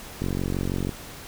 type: click train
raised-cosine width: 3 ms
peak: -14 dBFS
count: 32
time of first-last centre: 0.22-0.892 s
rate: 46.1 Hz
effects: pink hiss -41 dBFS RMS until 1.27 s